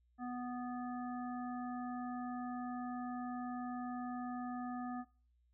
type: harmonic tone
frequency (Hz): 246.9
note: B3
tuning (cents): 0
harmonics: 1 / 3 / 5 / 7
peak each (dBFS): -41 / -45 / -50 / -56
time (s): 0.18-5.05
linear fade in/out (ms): 50
effects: noise-tail reverb RT60 0.4 s tail -21 dB re dry + added 60 Hz sine -70 dBFS peak until 5.53 s